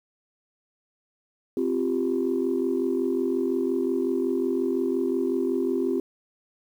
sine chord, C suspended fourth, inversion none, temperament equal with one note detuned, 261.6 / 346.4 / 392 Hz, C4 / F4 / G4, 0 / -14 / 0 cents, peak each -26 dBFS, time 1.57-6 s, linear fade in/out 2 ms, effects tanh soft clip ceiling -15 dBFS + 9-bit

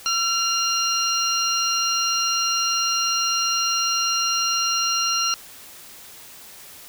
sine tone cluster, 1357 / 2797 / 4172 / 5660 Hz, E6 / F7 / C8 / F8, +50 / +2 / -6 / +22 cents, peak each -25 dBFS, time 0.06-5.34 s, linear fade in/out 0 ms, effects white hiss -43 dBFS RMS until 6.88 s

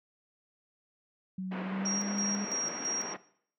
sine tone with pitch glide, 186.7 to 202.4 Hz, F#3 to G#3, +16 to -44 cents, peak -33 dBFS, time 1.38-2.45 s, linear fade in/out 5 ms, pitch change +140 cents, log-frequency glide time 1.62-2.02 s
pink band-pass noise, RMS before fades -41 dBFS, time 1.51-3.17 s, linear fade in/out 10 ms, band 210 to 2400 Hz, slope 24 dB/octave
sine tone with tremolo, 5630 Hz, F8, 13 cents sharp, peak -30 dBFS, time 1.85-3.14 s, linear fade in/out 10 ms, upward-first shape square, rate 3 Hz, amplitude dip 60%
effects noise-tail reverb RT60 0.6 s tail -17 dB re dry

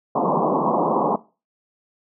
white band-pass noise, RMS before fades -20 dBFS, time 0.15-1.16 s, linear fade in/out 5 ms, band 150 to 1100 Hz, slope 96 dB/octave, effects noise-tail reverb RT60 0.3 s tail -18 dB re dry

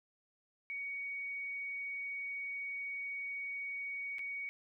sine tone with dropouts, 2242 Hz, C#7, 19 cents sharp, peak -38 dBFS, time 0.7-4.49 s, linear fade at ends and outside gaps 0 ms, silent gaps 4.184-4.192 s, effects 13-bit

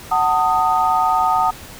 sine chord, D# diminished, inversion first, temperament just, 746.7 / 896 / 1244.5 Hz, F#5 / A5 / D#6, +16 / +31 / 0 cents, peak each -18 dBFS, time 0.11-1.51 s, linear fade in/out 10 ms, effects pink hiss -37 dBFS RMS until 1.79 s

